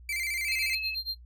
40% pulse tone with vibrato, 2200 Hz, C#7, 14 cents flat, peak -29 dBFS, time 0.09-0.75 s, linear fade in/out 2 ms, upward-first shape square, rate 14 Hz, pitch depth 88 cents each way
sine tone, 2587 Hz, E7, 33 cents flat, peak -32 dBFS, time 0.47-0.95 s, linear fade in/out 5 ms
triangle tone with tremolo, 4183 Hz, C8, 1 cent flat, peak -27 dBFS, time 0.49-1.15 s, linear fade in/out 5 ms, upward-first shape sine, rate 8.6 Hz, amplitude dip 95%
effects noise-tail reverb RT60 0.1 s tail -18 dB re dry + added 60 Hz sine -47 dBFS peak until 1.25 s

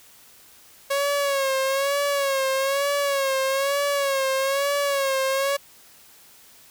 sawtooth tone with vibrato, 551 Hz, C#5, 11 cents flat, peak -17 dBFS, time 0.9-5.57 s, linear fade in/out 10 ms, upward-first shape sine, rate 1.1 Hz, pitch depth 62 cents each way, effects white hiss -51 dBFS RMS until 6.7 s

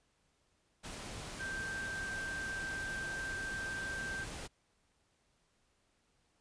sine tone in noise, 1568 Hz, G6, in tune, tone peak -38 dBFS, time 1.39-4.25 s, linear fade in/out 20 ms, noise pink, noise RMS -45 dBFS, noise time 0.83-4.48 s, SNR +4 dB, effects pink hiss -75 dBFS RMS until 6.4 s + resampled to 22050 Hz

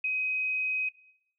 sine tone, 2523 Hz, D#7, 23 cents sharp, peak -26 dBFS, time 0.04-0.89 s, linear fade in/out 5 ms, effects noise-tail reverb RT60 0.8 s tail -21 dB re dry

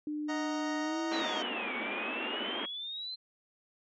sine tone with pitch glide, 300 to 327.2 Hz, D4 to E4, +37 to -13 cents, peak -33 dBFS, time 0.07-1.22 s, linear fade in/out 2 ms, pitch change +150 cents, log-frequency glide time 0.81-1 s
25% pulse chord, D# minor, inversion none, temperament equal, 622.3 / 740 / 932.3 Hz, D#5 / F#5 / A#5, 0 / 0 / 0 cents, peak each -35 / -39 / -36 dBFS, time 0.28-1.43 s, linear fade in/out 20 ms
pink band-pass noise, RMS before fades -38 dBFS, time 1.11-2.66 s, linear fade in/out 10 ms, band 210 to 3400 Hz, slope 96 dB/octave
sine exponential two-way sweep, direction down then up, 4135 to 2217 to 4135 Hz, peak -37 dBFS, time 1.12-3.16 s, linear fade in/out 20 ms, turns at 1.75 s
effects resampled to 16000 Hz

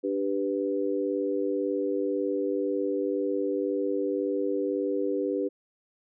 sine chord, G major, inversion second, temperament equal, 293.7 / 392 / 493.9 Hz, D4 / G4 / B4, 0 / 0 / 0 cents, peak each -30 / -29 / -30 dBFS, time 0.03-5.49 s, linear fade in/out 20 ms, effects none

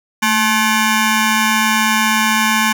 15% pulse ring-modulated tone, 647 Hz, E5, 32 cents flat, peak -3 dBFS, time 0.22-2.73 s, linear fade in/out 10 ms, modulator 424 Hz, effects none

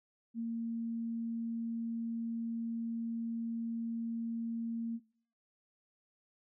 sine tone, 230 Hz, A#3, 23 cents flat, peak -34 dBFS, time 0.34-5 s, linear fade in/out 50 ms, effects noise-tail reverb RT60 0.6 s tail -23 dB re dry

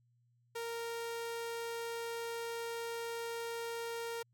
sawtooth tone, 464.2 Hz, A#4, 7 cents flat, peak -34 dBFS, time 0.55-4.23 s, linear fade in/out 10 ms, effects added 120 Hz sine -69 dBFS peak until 4.33 s + MP3 96 kbps

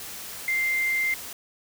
sine tone in noise, 2093 Hz, C7, in tune, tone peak -22 dBFS, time 0.48-1.14 s, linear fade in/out 2 ms, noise white, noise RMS -38 dBFS, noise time 0-1.33 s, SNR +13 dB, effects none

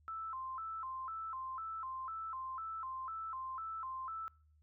sine tone with vibrato, 1174.7 Hz, D6, in tune, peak -40 dBFS, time 0.08-4.28 s, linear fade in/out 0 ms, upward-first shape square, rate 2 Hz, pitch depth 200 cents each way, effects noise-tail reverb RT60 0.5 s tail -26 dB re dry + added 76 Hz sine -65 dBFS peak until 4.62 s

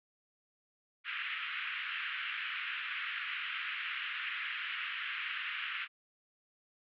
white band-pass noise, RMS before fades -39 dBFS, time 1.04-5.88 s, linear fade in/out 50 ms, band 1300 to 3000 Hz, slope 48 dB/octave, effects none

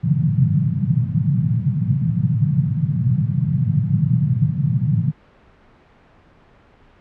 white band-pass noise, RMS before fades -18 dBFS, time 0.03-5.12 s, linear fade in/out 20 ms, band 110 to 170 Hz, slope 48 dB/octave, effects pink hiss -51 dBFS RMS until 7 s + low-pass 2000 Hz 12 dB/octave

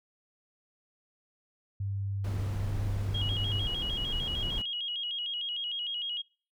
sine tone, 98.9 Hz, G2, 16 cents sharp, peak -30 dBFS, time 1.8-3.66 s, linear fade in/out 5 ms
brown noise, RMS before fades -36 dBFS, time 2.24-4.62 s, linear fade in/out 5 ms
sine tone with vibrato, 3080 Hz, G7, 31 cents flat, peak -32 dBFS, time 3.14-6.22 s, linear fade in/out 10 ms, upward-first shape square, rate 6.6 Hz, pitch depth 100 cents each way
effects noise-tail reverb RT60 0.4 s tail -25 dB re dry

